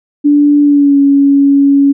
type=tone with pitch glide; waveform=sine; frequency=291 to 279.6 Hz; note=D4 to C#4; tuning=-16 to +15 cents; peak=-4 dBFS; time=0.24-1.93 s; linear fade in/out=20 ms; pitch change=-69 cents; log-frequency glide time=0.62-0.99 s; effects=none